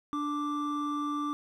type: tone pair together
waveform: triangle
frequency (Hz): 293.7 / 1174.8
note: D4 / D6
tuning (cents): 0 / 0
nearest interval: 2 octaves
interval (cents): 2400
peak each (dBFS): -30 / -31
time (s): 0.13-1.33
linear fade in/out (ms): 0
effects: none